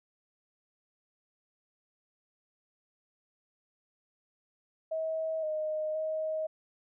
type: tone with pitch steps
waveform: sine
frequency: 640 / 619 / 629 Hz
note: D#5 / D#5 / D#5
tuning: +49 / -9 / +19 cents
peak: -30 dBFS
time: 4.91-6.47 s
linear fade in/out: 10 ms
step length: 520 ms
effects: none